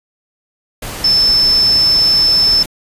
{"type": "tone in noise", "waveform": "sine", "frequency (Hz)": 5274, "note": "E8", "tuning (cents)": 0, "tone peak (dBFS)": -8, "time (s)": [1.04, 2.63], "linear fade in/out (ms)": 5, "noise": "pink", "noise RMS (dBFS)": -25, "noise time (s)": [0.82, 2.66], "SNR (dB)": 14, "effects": ["resampled to 32000 Hz"]}